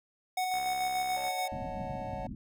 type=tone with tremolo; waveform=square; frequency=740 Hz; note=F#5; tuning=in tune; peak=-29 dBFS; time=0.37-1.48 s; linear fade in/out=5 ms; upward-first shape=square; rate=6.9 Hz; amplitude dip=25%
type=click train; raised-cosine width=0.5 ms; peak=-31 dBFS; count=51; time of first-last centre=0.54-1.282 s; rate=67.4 Hz
type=chord; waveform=triangle; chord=D# half-diminished seventh; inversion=third; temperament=equal; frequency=554.4 / 622.3 / 740 / 880 Hz; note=C#5 / D#5 / F#5 / A5; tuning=0 / 0 / 0 / 0 cents; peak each=-40 / -43 / -38 / -42 dBFS; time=1.16-2.27 s; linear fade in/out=5 ms
type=low-pass noise; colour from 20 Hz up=white; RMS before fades=-41 dBFS; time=1.52-2.35 s; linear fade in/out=2 ms; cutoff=260 Hz; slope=48 dB/octave
effects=none